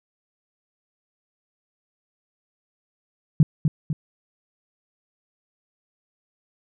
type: tone with echo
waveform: sine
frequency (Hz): 152.6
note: D#3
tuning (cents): -33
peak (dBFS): -9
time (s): 3.4-3.43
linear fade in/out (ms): 2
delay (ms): 250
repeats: 2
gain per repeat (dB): -6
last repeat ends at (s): 3.93
effects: none